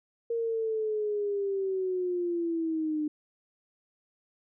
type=linear sweep; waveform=sine; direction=down; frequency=466.2 to 299.6 Hz; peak=-27 dBFS; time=0.3-3.08 s; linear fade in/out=5 ms; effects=none